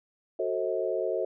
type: chord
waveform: sine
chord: F# diminished seventh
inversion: none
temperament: just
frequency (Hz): 370 / 444 / 532.8 / 639.4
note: F#4 / A4 / C5 / Eb5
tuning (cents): 0 / +16 / +31 / +47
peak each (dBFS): -32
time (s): 0.39-1.25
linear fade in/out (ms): 5
effects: none